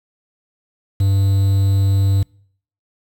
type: tone with quantisation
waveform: triangle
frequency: 98 Hz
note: G2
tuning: in tune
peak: -10 dBFS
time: 1-2.23 s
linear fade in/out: 5 ms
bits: 6
effects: noise-tail reverb RT60 0.6 s tail -26 dB re dry